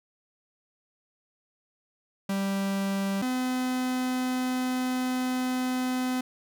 45% pulse tone pair in turn, 196 / 254.2 Hz, G3 / C4, 0 / -50 cents, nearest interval perfect fourth, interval 450 cents, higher second, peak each -26 dBFS, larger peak neither, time 2.29-3.22 / 3.22-6.21 s, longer second, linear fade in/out 5 ms, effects none

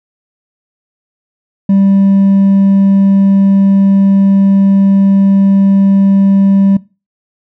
sine tone with hard clipping, 196 Hz, G3, in tune, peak -6 dBFS, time 1.69-6.77 s, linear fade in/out 5 ms, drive 2 dB, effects noise-tail reverb RT60 0.3 s tail -21 dB re dry

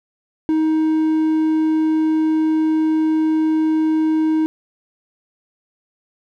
triangle tone, 314.7 Hz, D#4, 20 cents sharp, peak -12 dBFS, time 0.49-4.46 s, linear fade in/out 0 ms, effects none

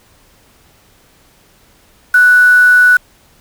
sine tone with quantisation, 1480 Hz, F#6, in tune, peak -4 dBFS, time 2.14-2.97 s, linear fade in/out 5 ms, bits 4, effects pink hiss -49 dBFS RMS until 3.4 s

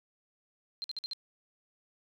sine tone bursts, 4154 Hz, C8, 13 cents flat, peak -34 dBFS, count 5, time 0.82-1.133 s, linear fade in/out 0 ms, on 21 ms, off 52 ms, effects none

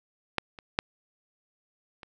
clicks, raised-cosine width 0.3 ms, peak -9 / -27 / -7 / -27 dBFS, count 4, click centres 0.383 / 0.588 / 0.789 / 2.032 s, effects none

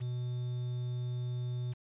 triangle tone with quantisation, 123.47 Hz, B2, in tune, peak -31 dBFS, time 0-1.74 s, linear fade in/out 20 ms, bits 9, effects resampled to 8000 Hz

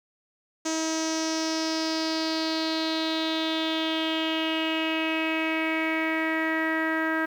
sawtooth tone with low-pass filter sweep, 320 Hz, D#4, 49 cents sharp, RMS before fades -27 dBFS, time 0.65-7.26 s, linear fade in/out 10 ms, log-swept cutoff 6500 to 1700 Hz, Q 5.4, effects 9-bit

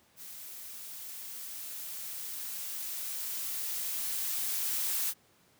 blue noise with level ramp, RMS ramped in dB -46 to -31 dBFS, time 0.16-5.14 s, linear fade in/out 50 ms, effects pink hiss -65 dBFS RMS until 5.59 s + high-pass 100 Hz 12 dB/octave

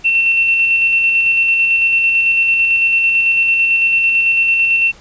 sine tone with tremolo, 2700 Hz, E7, 41 cents sharp, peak -9 dBFS, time 0.04-4.92 s, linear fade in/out 20 ms, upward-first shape square, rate 9 Hz, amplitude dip 25%, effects pink hiss -43 dBFS RMS until 5 s + resampled to 16000 Hz

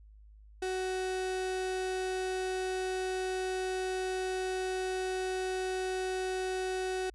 35% pulse tone, 373.3 Hz, F#4, 15 cents sharp, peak -30 dBFS, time 0.62-7.1 s, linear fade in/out 5 ms, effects added 52 Hz sine -52 dBFS peak until 7.14 s + resampled to 24000 Hz

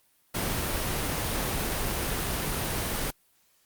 pink noise, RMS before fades -29 dBFS, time 0.34-3.11 s, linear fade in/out 10 ms, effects white hiss -66 dBFS RMS until 3.65 s + Opus 32 kbps

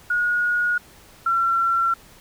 sine tone pair in turn, 1445 / 1358.4 Hz, F#6 / F6, -41 / -48 cents, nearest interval minor second, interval 107 cents, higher first, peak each -18 / -17 dBFS, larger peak second, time 0.1-0.78 / 1.26-1.94 s, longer neither, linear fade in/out 5 ms, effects pink hiss -49 dBFS RMS until 2.2 s

